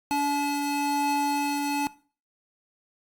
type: tone pair together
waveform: square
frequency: 286.9 / 859.7 Hz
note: D4 / A5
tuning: -40 / -40 cents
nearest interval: octave + perfect fifth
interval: 1900 cents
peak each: -28 dBFS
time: 0.11-1.87 s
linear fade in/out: 0 ms
effects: noise-tail reverb RT60 0.4 s tail -19 dB re dry + Opus 48 kbps